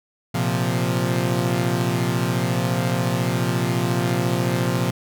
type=chord; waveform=sawtooth; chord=Bb suspended second; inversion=none; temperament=equal; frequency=116.54 / 130.81 / 174.61 Hz; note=Bb2 / C3 / F3; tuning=0 / 0 / 0 cents; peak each=-20 dBFS; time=0.34-4.91 s; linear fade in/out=10 ms; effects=none